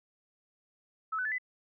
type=tone with pitch steps; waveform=sine; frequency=1300 / 1502 / 1735.3 / 2005 Hz; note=E6 / F#6 / A6 / B6; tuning=-24 / +26 / -24 / +26 cents; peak=-30 dBFS; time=1.12-1.384 s; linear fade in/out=10 ms; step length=66 ms; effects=none